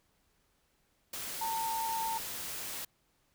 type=tone in noise; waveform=sine; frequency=900 Hz; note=A5; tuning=39 cents sharp; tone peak=-32 dBFS; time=1.41-2.18 s; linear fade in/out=5 ms; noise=white; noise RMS=-40 dBFS; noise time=1.13-2.85 s; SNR=+5 dB; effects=pink hiss -73 dBFS RMS until 3.34 s